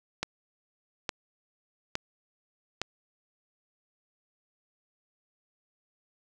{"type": "click train", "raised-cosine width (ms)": 0.2, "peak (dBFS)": -12, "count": 4, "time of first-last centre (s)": [0.23, 2.816], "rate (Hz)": 1.16, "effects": []}